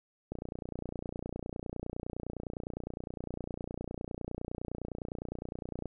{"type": "click train", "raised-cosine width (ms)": 2, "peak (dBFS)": -24, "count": 166, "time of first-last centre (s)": [0.32, 5.857], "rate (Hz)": 29.8, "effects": []}